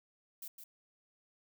violet noise with echo, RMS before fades -45 dBFS, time 0.42-0.48 s, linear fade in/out 5 ms, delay 160 ms, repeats 1, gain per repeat -6 dB, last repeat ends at 0.64 s, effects none

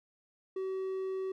triangle tone, 380 Hz, F#4, 46 cents sharp, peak -31 dBFS, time 0.56-1.32 s, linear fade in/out 5 ms, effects none

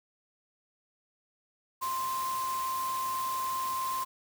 sine tone in noise, 1046 Hz, C6, 1 cent flat, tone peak -30 dBFS, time 1.81-4.05 s, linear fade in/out 20 ms, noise white, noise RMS -41 dBFS, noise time 1.81-4.05 s, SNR +8 dB, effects none

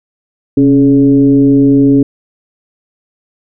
sine tone with frequency modulation, 277.2 Hz, C#4, in tune, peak -4 dBFS, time 0.57-2.03 s, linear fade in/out 5 ms, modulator 147 Hz, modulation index 0.65, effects none

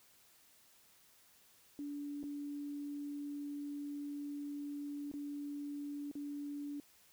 sine tone with dropouts, 288.6 Hz, D4, 30 cents flat, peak -40 dBFS, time 1.79-6.8 s, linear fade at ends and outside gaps 1 ms, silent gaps 2.23-2.238 / 5.115-5.138 / 6.114-6.153 s, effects white hiss -66 dBFS RMS until 7.12 s

